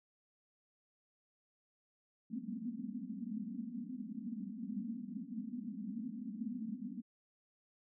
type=band-pass noise; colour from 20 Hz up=white; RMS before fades=-43 dBFS; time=2.3-7.02 s; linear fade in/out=20 ms; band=190 to 260 Hz; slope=96 dB/octave; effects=none